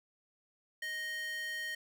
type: tone with high-pass filter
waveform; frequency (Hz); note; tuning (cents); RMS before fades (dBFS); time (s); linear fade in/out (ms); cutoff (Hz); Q
square; 622.3; D#5; 0; -39; 0.82-1.75; 5; 2100; 5.4
effects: none